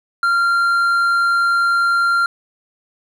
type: tone with hard clipping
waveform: triangle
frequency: 1385 Hz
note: F6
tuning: 15 cents flat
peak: -14 dBFS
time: 0.23-2.26 s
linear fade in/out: 2 ms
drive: 7 dB
effects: none